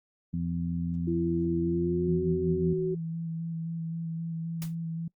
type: harmonic tone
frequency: 85.1 Hz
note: F2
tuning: 44 cents flat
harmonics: 1 / 2 / 3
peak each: -36 / -29 / -37 dBFS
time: 0.33-2.74 s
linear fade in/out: 10 ms
type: tone with pitch glide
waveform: sine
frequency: 336 to 372.8 Hz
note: E4 to F#4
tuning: +33 to +13 cents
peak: -27 dBFS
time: 1.07-2.95 s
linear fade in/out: 10 ms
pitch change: +180 cents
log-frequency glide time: 1.64-2.27 s
type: tone with vibrato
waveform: sine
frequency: 164.81 Hz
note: E3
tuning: in tune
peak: -31 dBFS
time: 2.08-5.08 s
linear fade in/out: 5 ms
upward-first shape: square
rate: 3.8 Hz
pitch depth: 13 cents each way
type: noise with exponential decay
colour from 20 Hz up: white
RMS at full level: -38 dBFS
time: 4.62-4.75 s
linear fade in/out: 0 ms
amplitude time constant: 27 ms
effects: noise-tail reverb RT60 0.1 s tail -26 dB re dry + Opus 48 kbps